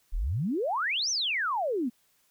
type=exponential two-way sweep; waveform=sine; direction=up then down; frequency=30.87 to 6272 to 222.4 Hz; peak=-26 dBFS; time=0.12-1.9 s; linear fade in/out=20 ms; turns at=1.1 s; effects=white hiss -68 dBFS RMS until 2.3 s